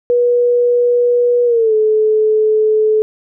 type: tone with pitch glide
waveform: sine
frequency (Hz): 484.8 to 431.9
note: B4 to A4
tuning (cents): -32 to -32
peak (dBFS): -9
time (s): 0.1-3.02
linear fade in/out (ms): 0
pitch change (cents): -200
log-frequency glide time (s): 1.45-1.74
effects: none